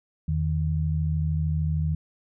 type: tone pair together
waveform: sine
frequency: 82.28 / 155.5 Hz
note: E2 / D#3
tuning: -3 / -1 cents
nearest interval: major seventh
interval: 1102 cents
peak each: -25 dBFS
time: 0.28-1.95 s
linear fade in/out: 5 ms
effects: none